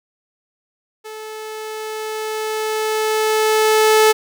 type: tone with level ramp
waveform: sawtooth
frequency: 434.3 Hz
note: A4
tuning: 23 cents flat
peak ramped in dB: -27 to -5 dBFS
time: 1.04-4.13 s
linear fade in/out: 20 ms
effects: none